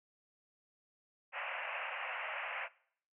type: band-pass noise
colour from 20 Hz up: white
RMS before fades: -41 dBFS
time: 1.32-2.69 s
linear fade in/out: 50 ms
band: 530 to 2800 Hz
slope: 96 dB/octave
effects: noise-tail reverb RT60 0.6 s tail -21 dB re dry